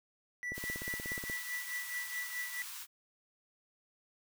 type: tone with tremolo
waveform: triangle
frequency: 1963 Hz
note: B6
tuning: 11 cents flat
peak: -33 dBFS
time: 0.43-2.62 s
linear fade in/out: 0 ms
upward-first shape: triangle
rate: 4.7 Hz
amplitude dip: 80%
type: click train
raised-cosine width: 2 ms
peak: -30 dBFS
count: 14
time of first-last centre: 0.52-1.298 s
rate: 16.7 Hz
type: high-pass noise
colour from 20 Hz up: white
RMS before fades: -45 dBFS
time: 0.53-2.87 s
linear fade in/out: 50 ms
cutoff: 880 Hz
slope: 96 dB/octave
effects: none